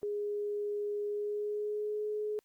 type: tone with pitch glide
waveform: sine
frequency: 413.2 to 422.9 Hz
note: G#4 to G#4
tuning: -9 to +31 cents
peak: -32 dBFS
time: 0.03-2.39 s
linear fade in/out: 0 ms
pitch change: +40 cents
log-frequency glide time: 1.06-2.04 s
effects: white hiss -75 dBFS RMS until 2.44 s + Opus 48 kbps